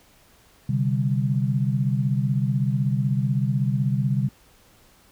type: chord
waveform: sine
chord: C suspended second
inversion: none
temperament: equal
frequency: 130.81 / 146.83 / 196 Hz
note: C3 / D3 / G3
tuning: 0 / 0 / 0 cents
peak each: -22 / -25 / -26 dBFS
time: 0.69-4.29 s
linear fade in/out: 5 ms
effects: pink hiss -56 dBFS RMS until 5.11 s